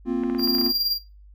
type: chord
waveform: triangle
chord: Bb suspended second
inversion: none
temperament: just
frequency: 233.1 / 262.2 / 349.6 Hz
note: Bb3 / C4 / F4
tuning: 0 / +4 / +2 cents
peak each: -25 / -23 / -25 dBFS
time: 0.05-0.73 s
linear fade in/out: 50 ms
type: clicks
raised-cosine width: 0.5 ms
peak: -22 dBFS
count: 9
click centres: 0.236 / 0.299 / 0.349 / 0.395 / 0.475 / 0.55 / 0.584 / 0.614 / 0.663 s
type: tone with tremolo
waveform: square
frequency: 4765 Hz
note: D8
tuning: 24 cents sharp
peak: -20 dBFS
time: 0.38-0.99 s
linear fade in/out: 50 ms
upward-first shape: sine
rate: 19 Hz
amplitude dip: 60%
effects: noise-tail reverb RT60 0.3 s tail -18 dB re dry + added 50 Hz sine -45 dBFS peak until 1.34 s